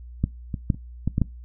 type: clicks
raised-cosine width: 5 ms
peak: -8 / -15 / -7 / -23 / -10 / -9 / -7 dBFS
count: 7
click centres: 0.24 / 0.542 / 0.702 / 0.745 / 1.076 / 1.181 / 1.217 s
effects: noise-tail reverb RT60 0.2 s tail -22 dB re dry + added 60 Hz sine -38 dBFS peak until 1.44 s